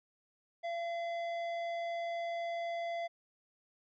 sine tone with tanh clipping, 681 Hz, F5, 44 cents flat, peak -37 dBFS, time 0.63-3.08 s, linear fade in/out 20 ms, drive 15 dB, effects low-pass 4000 Hz 12 dB/octave

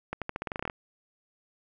accelerating click train, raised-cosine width 0.5 ms, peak -17 dBFS, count 13, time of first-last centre 0.13-0.699 s, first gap 87 ms, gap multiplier 0.88, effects none

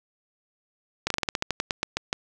slowing click train, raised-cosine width 0.2 ms, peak -7 dBFS, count 14, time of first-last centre 1.07-2.129 s, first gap 33 ms, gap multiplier 1.14, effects none

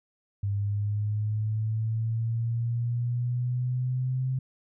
sine linear sweep, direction up, 100 to 130.81 Hz, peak -25 dBFS, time 0.43-4.39 s, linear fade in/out 5 ms, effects none

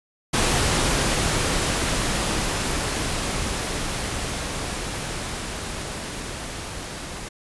pink noise with level ramp, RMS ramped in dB -20 to -34 dBFS, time 0.33-7.29 s, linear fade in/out 10 ms, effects resampled to 24000 Hz

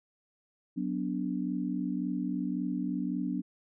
sine chord, B minor, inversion second, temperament equal with one note detuned, 185 / 246.9 / 290.5 Hz, F#3 / B3 / D4, 0 / 0 / -19 cents, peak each -34 dBFS, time 0.76-3.42 s, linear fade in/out 20 ms, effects none

